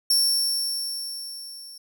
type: tone with level ramp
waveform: sawtooth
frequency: 5450 Hz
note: F8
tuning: 43 cents flat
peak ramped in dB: -14 to -38 dBFS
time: 0.1-1.78 s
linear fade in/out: 5 ms
effects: none